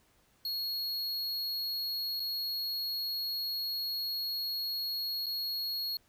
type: tone with dropouts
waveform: square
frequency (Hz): 4317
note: C#8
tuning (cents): -47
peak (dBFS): -33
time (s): 0.45-5.97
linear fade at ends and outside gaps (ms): 2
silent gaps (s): 2.197-2.201 / 5.26-5.265
effects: pink hiss -68 dBFS RMS until 6.08 s